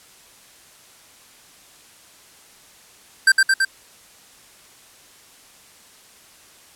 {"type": "tone with echo", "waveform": "square", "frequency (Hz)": 1568, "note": "G6", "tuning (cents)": 0, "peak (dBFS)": -10, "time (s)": [3.27, 3.32], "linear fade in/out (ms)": 5, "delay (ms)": 110, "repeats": 3, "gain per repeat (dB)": -2, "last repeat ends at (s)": 3.65, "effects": ["white hiss -49 dBFS RMS until 6.75 s", "low-pass 11000 Hz 12 dB/octave"]}